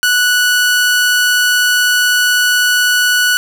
sawtooth tone, 1476 Hz, F#6, 5 cents flat, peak -6 dBFS, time 0.03-3.37 s, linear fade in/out 0 ms, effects none

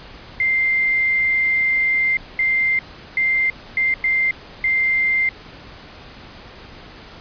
sine tone bursts at uneven times, 2093 Hz, C7, in tune, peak -15 dBFS, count 6, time 0.4-2.17 / 2.39-2.79 / 3.17-3.5 / 3.77-3.94 / 4.04-4.31 / 4.64-5.29 s, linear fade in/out 2 ms, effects pink hiss -40 dBFS RMS until 7.2 s + resampled to 11025 Hz

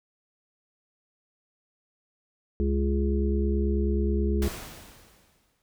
harmonic tone, 69.3 Hz, C#2, in tune, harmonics 1 / 3 / 5 / 6, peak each -24 / -29 / -31 / -32 dBFS, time 2.6-4.48 s, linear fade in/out 0 ms
pink noise with exponential decay, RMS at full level -34 dBFS, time 4.42-5.62 s, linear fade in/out 1 ms, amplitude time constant 260 ms
effects none

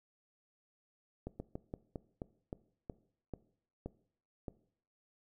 slowing click train, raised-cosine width 2 ms, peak -27 dBFS, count 11, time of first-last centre 1.27-4.482 s, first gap 130 ms, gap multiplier 1.19, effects noise-tail reverb RT60 0.6 s tail -19 dB re dry

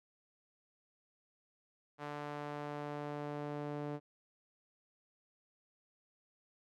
sawtooth tone with band-pass filter sweep, 146.9 Hz, D3, 1 cent sharp, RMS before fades -42 dBFS, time 1.98-4 s, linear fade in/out 50 ms, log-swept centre 1000 to 440 Hz, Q 0.84, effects none

